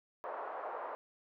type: band-pass noise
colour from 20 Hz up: white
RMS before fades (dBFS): -42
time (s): 0.24-0.95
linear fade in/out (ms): 0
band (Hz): 480 to 1100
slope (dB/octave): 24
effects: none